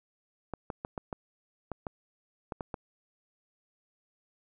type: clicks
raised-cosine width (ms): 1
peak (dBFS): -21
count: 10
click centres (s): 0.537 / 0.702 / 0.849 / 0.978 / 1.128 / 1.717 / 1.868 / 2.522 / 2.608 / 2.742
effects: none